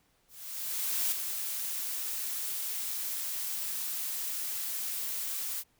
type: noise with ADSR envelope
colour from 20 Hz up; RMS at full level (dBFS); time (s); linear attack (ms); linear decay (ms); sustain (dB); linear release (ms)
blue; -29; 0.28-5.64; 840; 6; -6; 51
effects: pink hiss -70 dBFS RMS until 5.79 s